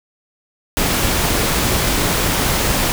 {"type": "noise", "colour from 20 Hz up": "pink", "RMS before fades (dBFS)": -17, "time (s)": [0.77, 2.92], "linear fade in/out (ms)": 0, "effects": []}